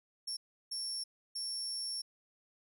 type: tone bursts at uneven times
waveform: 35% pulse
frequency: 5460 Hz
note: F8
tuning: 40 cents flat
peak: -34 dBFS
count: 3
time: 0.27-0.37 / 0.71-1.04 / 1.35-2.02 s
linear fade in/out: 10 ms
effects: none